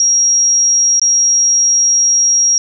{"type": "tone with dropouts", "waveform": "sine", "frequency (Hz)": 5640, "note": "F8", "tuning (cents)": 16, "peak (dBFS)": -8, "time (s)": [0, 2.58], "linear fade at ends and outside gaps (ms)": 1, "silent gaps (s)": [0.996, 1.016], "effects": []}